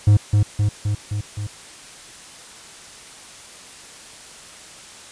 triangle tone with echo, 103.7 Hz, G#2, 2 cents flat, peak -7 dBFS, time 0.07-0.17 s, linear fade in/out 5 ms, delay 260 ms, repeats 5, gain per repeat -3 dB, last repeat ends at 1.47 s, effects white hiss -41 dBFS RMS until 5.11 s + resampled to 22050 Hz

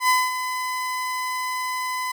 30% pulse tone with ADSR envelope, 1011 Hz, B5, 40 cents sharp, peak -12 dBFS, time 0-2.12 s, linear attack 87 ms, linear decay 220 ms, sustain -10 dB, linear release 8 ms, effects none

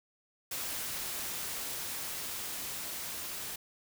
white noise with level ramp, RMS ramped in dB -37 to -40 dBFS, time 0.51-3.56 s, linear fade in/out 5 ms, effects none

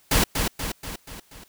pink noise with echo, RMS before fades -19 dBFS, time 0.11-0.24 s, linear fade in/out 5 ms, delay 240 ms, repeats 5, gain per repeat -5 dB, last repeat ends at 1.44 s, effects white hiss -59 dBFS RMS until 1.48 s

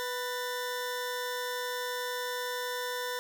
20% pulse tone pair together, 493.9 / 1784.1 Hz, B4 / A6, 0 / +24 cents, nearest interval octave + minor seventh, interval 2224 cents, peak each -29 / -33 dBFS, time 0-3.19 s, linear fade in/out 0 ms, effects none

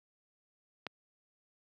click, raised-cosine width 0.3 ms, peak -21 dBFS, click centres 0.867 s, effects high-pass 150 Hz 12 dB/octave

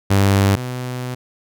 sawtooth tone pair in turn, 98.7 / 125.65 Hz, G2 / B2, +12 / +30 cents, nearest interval major third, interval 418 cents, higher second, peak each -8 / -20 dBFS, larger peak first, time 0.1-0.56 / 0.56-1.15 s, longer second, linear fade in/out 10 ms, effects none

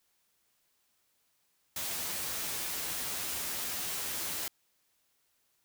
white noise with comb filter, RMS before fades -36 dBFS, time 1.76-4.48 s, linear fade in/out 2 ms, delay 12 ms, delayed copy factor +0.5, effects white hiss -74 dBFS RMS until 5.64 s

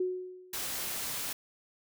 sine tone with exponential decay, 366.9 Hz, F#4, 15 cents flat, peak -26 dBFS, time 0-0.74 s, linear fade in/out 5 ms, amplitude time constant 160 ms
white noise, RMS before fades -36 dBFS, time 0.53-1.33 s, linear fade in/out 5 ms
effects none

